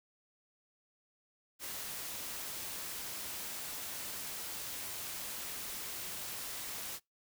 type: noise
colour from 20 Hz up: white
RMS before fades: -42 dBFS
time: 1.59-7 s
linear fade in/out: 50 ms
effects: noise-tail reverb RT60 0.2 s tail -26 dB re dry